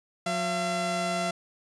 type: tone pair together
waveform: sawtooth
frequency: 180 / 679.6 Hz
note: F#3 / F5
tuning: -47 / -47 cents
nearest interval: octave + major seventh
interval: 2300 cents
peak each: -28 / -24 dBFS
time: 0.26-1.31 s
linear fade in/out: 5 ms
effects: resampled to 22050 Hz